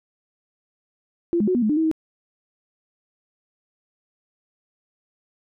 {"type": "tone with pitch steps", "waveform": "sine", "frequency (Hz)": [342, 209.5, 367.5, 243.1, 214.1, 299.3, 321, 317.2], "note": ["F4", "G#3", "F#4", "B3", "A3", "D4", "E4", "D#4"], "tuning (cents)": [-36, 15, -12, -27, -47, 33, -46, 33], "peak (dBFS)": -17, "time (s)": [1.33, 1.914], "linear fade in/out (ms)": 0, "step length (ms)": 73, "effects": []}